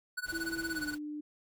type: tone with tremolo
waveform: square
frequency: 1480 Hz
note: F#6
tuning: in tune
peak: -33 dBFS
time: 0.17-0.95 s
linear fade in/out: 10 ms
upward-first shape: sine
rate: 17 Hz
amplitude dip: 95%
type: noise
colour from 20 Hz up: pink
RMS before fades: -49 dBFS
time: 0.24-0.99 s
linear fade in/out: 50 ms
type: tone with pitch glide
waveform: sine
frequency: 329.6 to 298.8 Hz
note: E4 to D4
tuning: 0 to +30 cents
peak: -37 dBFS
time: 0.32-1.21 s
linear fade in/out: 10 ms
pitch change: -170 cents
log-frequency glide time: 0.71-0.83 s
effects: none